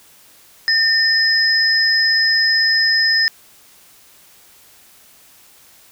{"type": "tone pair together", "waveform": "sine", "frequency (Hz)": [1809, 5092], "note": ["A6", "D#8"], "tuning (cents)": [48, 39], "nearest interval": "octave + tritone", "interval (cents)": 1791, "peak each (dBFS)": -15, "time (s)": [0.68, 3.28], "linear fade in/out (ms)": 0, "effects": ["white hiss -48 dBFS RMS until 5.91 s"]}